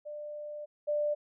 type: tone pair in turn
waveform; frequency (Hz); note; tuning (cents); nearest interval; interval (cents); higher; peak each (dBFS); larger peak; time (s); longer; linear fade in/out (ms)
sine; 595 / 592.6; D5 / D5; +22 / +15; unison; 7; first; -38 / -27; second; 0.05-0.66 / 0.87-1.15; first; 20
effects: none